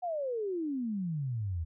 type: exponential sweep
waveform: sine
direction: down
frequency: 740 to 77.78 Hz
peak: -31 dBFS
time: 0.02-1.65 s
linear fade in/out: 20 ms
effects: none